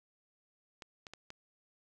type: clicks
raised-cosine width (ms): 0.2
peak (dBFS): -29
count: 4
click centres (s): 0.822 / 1.068 / 1.136 / 1.304
effects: none